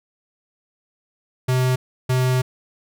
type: tone bursts at uneven times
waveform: square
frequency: 128 Hz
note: C3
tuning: 38 cents flat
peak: -17 dBFS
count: 2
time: 1.48-1.76 / 2.09-2.42 s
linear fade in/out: 10 ms
effects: none